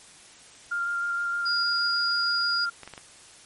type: tone with vibrato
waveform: sine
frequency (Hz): 1396.9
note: F6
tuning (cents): 0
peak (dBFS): -25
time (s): 0.71-2.7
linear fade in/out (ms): 10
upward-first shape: square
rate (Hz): 6.4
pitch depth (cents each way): 9
type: tone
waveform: sine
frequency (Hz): 4876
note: D#8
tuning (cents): -36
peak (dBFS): -25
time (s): 1.45-2.66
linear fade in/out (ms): 20
type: clicks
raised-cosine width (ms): 0.3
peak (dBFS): -24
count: 4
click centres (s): 2.833 / 2.876 / 2.937 / 2.978
effects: white hiss -50 dBFS RMS until 3.45 s + MP3 48 kbps